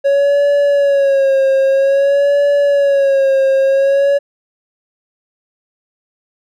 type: tone with vibrato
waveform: triangle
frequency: 554.4 Hz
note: C#5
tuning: in tune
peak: -7 dBFS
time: 0.04-4.19 s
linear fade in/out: 20 ms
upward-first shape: sine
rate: 0.51 Hz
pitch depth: 54 cents each way
effects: none